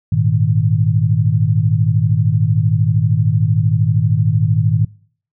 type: chord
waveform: sine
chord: Ab suspended second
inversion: none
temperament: just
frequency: 103.83 / 116.8 / 155.74 Hz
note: Ab2 / Bb2 / Eb3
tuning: 0 / +4 / +2 cents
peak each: -16 dBFS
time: 0.12-4.85 s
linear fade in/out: 5 ms
effects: noise-tail reverb RT60 0.5 s tail -22 dB re dry